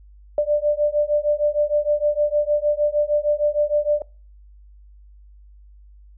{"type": "beating tone pair", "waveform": "sine", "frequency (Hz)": [589, 595.5], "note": ["D5", "D5"], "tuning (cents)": [5, 24], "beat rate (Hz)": 6.5, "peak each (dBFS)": -20, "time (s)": [0.38, 4.02], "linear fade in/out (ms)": 2, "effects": ["noise-tail reverb RT60 0.4 s tail -25 dB re dry", "added 50 Hz sine -44 dBFS peak until 6.17 s"]}